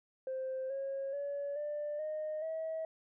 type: tone with pitch steps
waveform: sine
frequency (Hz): 523.3 / 545.2 / 568 / 591.8 / 616.6 / 642.4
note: C5 / C#5 / C#5 / D5 / D#5 / E5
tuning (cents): 0 / -29 / +42 / +13 / -16 / -45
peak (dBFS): -34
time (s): 0.27-2.85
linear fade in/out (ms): 2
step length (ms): 430
effects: tanh soft clip ceiling -32 dBFS